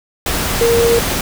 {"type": "tone in noise", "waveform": "sine", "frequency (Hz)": 466.2, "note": "A#4", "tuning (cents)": 0, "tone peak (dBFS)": -10, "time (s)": [0.61, 0.99], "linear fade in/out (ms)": 2, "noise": "pink", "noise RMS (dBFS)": -18, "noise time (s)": [0.26, 1.21], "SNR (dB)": 5, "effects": []}